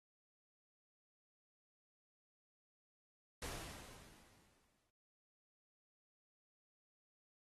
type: noise with exponential decay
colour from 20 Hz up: pink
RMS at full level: -45 dBFS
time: 3.42-4.9 s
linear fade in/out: 1 ms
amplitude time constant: 320 ms
effects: noise-tail reverb RT60 0.2 s tail -20 dB re dry + AAC 32 kbps